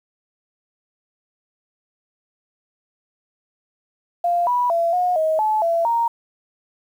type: tone with pitch steps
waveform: sine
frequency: 696 / 979 / 676 / 721 / 632 / 862 / 672 / 931 Hz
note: F5 / B5 / E5 / F#5 / D#5 / A5 / E5 / A#5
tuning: -6 / -15 / +43 / -45 / +27 / -36 / +33 / -2 cents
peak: -16 dBFS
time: 4.24-6.08 s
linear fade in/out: 5 ms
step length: 230 ms
effects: 8-bit